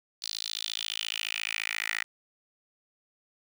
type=tone with high-pass filter sweep; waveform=10% pulse; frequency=54.4 Hz; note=A1; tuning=19 cents flat; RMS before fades=-34 dBFS; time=0.22-2.04 s; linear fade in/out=5 ms; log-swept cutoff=4400 to 1900 Hz; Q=4.3; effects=none